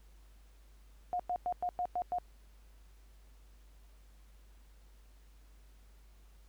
sine tone bursts, 716 Hz, F5, 43 cents sharp, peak -31 dBFS, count 7, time 1.13-2.185 s, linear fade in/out 0 ms, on 65 ms, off 100 ms, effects added 50 Hz sine -56 dBFS peak until 6.48 s + pink hiss -69 dBFS RMS until 6.48 s

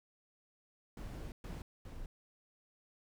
brown noise bursts at uneven times, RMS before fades -45 dBFS, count 3, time 0.97-1.32 / 1.44-1.62 / 1.85-2.06 s, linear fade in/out 2 ms, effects none

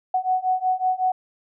sine beating tone pair, 740 / 745.4 Hz, F#5 / F#5, 0 / +13 cents, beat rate 5.4 Hz, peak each -23 / -22 dBFS, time 0.14-1.12 s, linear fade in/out 5 ms, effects none

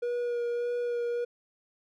triangle tone with vibrato, 479.8 Hz, A#4, 50 cents sharp, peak -26 dBFS, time 0.02-1.25 s, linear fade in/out 10 ms, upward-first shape sine, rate 1.7 Hz, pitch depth 15 cents each way, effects none

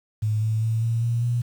sine tone with pitch steps, 107.6 / 109.99 / 112.43 / 114.92 / 117.47 / 120.08 Hz, A2 / A2 / A2 / A#2 / A#2 / B2, -38 / 0 / +38 / -24 / +14 / -48 cents, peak -20 dBFS, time 0.22-1.42 s, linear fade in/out 10 ms, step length 200 ms, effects 8-bit

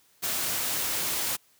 white noise, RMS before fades -29 dBFS, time 0.22-1.37 s, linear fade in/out 20 ms, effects white hiss -63 dBFS RMS until 1.59 s + high-pass 60 Hz 12 dB/octave

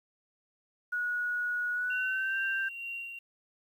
sine tone with pitch glide, 1458 to 1571.7 Hz, F#6 to G6, -26 to +4 cents, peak -29 dBFS, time 0.92-2.69 s, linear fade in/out 10 ms, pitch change +130 cents, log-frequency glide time 1.73-2.37 s
sine tone with tremolo, 2758 Hz, F7, 22 cents flat, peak -35 dBFS, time 1.9-3.19 s, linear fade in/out 5 ms, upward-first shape sine, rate 2.2 Hz, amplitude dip 45%
effects 10-bit

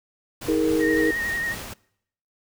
pink noise with tremolo, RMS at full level -34 dBFS, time 0.41-1.74 s, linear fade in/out 10 ms, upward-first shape sine, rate 3.7 Hz, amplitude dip 30%
sine chord, D# suspended fourth, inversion none, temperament equal with one note detuned, 317.7 / 415.3 / 466.2 Hz, D#4 / G#4 / A#4, +36 / 0 / 0 cents, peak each -21 / -26 / -23 dBFS, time 0.48-1.11 s, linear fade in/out 5 ms
sine tone with vibrato, 1864.7 Hz, A#6, in tune, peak -24 dBFS, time 0.79-1.56 s, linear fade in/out 50 ms, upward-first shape sine, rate 11 Hz, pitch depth 29 cents each way
effects noise-tail reverb RT60 0.7 s tail -23 dB re dry

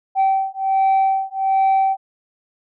sine beating tone pair, 772 / 773.3 Hz, G5 / G5, -27 / -24 cents, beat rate 1.3 Hz, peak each -16 dBFS, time 0.15-1.97 s, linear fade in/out 50 ms, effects tanh soft clip ceiling -11 dBFS

